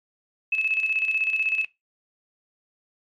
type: tone with tremolo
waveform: sine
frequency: 2600 Hz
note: E7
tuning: 24 cents flat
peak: -19 dBFS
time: 0.52-1.65 s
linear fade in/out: 5 ms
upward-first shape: square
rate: 16 Hz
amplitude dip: 55%
effects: noise-tail reverb RT60 0.2 s tail -19 dB re dry + MP3 64 kbps